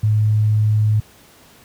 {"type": "tone", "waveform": "sine", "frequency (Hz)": 107.1, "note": "A2", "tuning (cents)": -46, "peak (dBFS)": -12, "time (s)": [0.03, 1], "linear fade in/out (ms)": 5, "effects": ["pink hiss -48 dBFS RMS until 1.64 s", "high-pass 60 Hz 12 dB/octave"]}